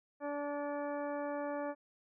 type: harmonic tone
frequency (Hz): 289.3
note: D4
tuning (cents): -26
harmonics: 1 / 2 / 3 / 4 / 5 / 6 / 8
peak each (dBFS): -41 / -38 / -44 / -48 / -52 / -51 / -60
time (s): 0.2-1.75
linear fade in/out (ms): 50
effects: none